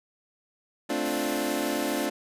25% pulse chord, D minor seventh, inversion second, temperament equal, 220 / 261.6 / 293.7 / 349.2 Hz, A3 / C4 / D4 / F4, 0 / 0 / 0 / 0 cents, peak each -31 / -29 / -26 / -29 dBFS, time 0.89-2.1 s, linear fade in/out 10 ms
white noise, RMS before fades -39 dBFS, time 1.05-2.06 s, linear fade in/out 5 ms
effects resampled to 32000 Hz

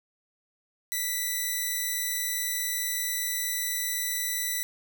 5% pulse tone, 1975.5 Hz, B6, in tune, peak -17 dBFS, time 0.92-4.63 s, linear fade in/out 0 ms, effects none

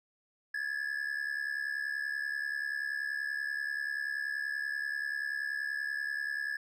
triangle ring-modulated tone, 1700 Hz, G#6, 40 cents sharp, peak -28 dBFS, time 0.54-6.57 s, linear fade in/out 5 ms, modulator 35.2 Hz, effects none

